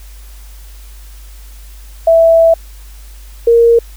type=tone pair in turn; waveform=sine; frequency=659.3 / 466.2 Hz; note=E5 / A#4; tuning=0 / 0 cents; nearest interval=tritone; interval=600 cents; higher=first; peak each=-4 dBFS; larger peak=neither; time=2.07-2.54 / 3.47-3.79 s; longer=first; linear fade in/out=5 ms; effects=added 50 Hz sine -31 dBFS peak until 3.96 s + white hiss -43 dBFS RMS until 3.96 s